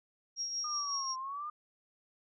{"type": "tone with tremolo", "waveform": "sine", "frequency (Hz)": 5600, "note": "F8", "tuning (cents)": 4, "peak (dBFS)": -32, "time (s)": [0.36, 1.16], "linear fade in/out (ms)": 50, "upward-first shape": "triangle", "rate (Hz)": 5.5, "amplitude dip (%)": 50}
{"type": "exponential two-way sweep", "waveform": "sine", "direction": "down then up", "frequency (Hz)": [1225, 1037, 1225], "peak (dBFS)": -37, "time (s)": [0.64, 1.5], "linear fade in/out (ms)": 5, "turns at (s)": 1.17}
{"effects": []}